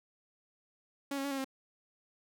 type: tone with pitch steps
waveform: sawtooth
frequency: 279.6 / 273.3 / 281.8 / 272.2 / 266.7 Hz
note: C#4 / C#4 / C#4 / C#4 / C4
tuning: +15 / -24 / +29 / -31 / +33 cents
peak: -30 dBFS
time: 1.11-1.445 s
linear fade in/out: 5 ms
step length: 67 ms
effects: none